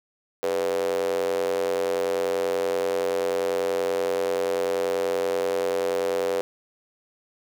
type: tone with high-pass filter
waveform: square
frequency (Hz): 45.19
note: F#1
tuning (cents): -40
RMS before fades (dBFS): -25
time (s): 0.43-6.41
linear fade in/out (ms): 0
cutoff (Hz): 470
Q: 8.2
effects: none